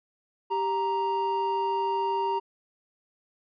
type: tone pair together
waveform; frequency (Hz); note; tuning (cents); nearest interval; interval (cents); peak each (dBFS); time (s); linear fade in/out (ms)
triangle; 392 / 933.6; G4 / A#5; 0 / +2; octave + minor third; 1502; -28 / -24; 0.5-2.4; 20
effects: resampled to 11025 Hz